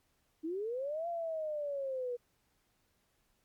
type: linear two-way sweep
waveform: sine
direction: up then down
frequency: 304.3 to 692 to 478.9 Hz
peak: -34 dBFS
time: 0.43-2.17 s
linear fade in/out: 20 ms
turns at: 1.08 s
effects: pink hiss -75 dBFS RMS until 3.44 s + MP3 96 kbps